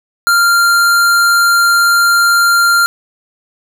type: tone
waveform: square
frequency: 1391 Hz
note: F6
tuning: 7 cents flat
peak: -8 dBFS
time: 0.27-2.86 s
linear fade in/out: 0 ms
effects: none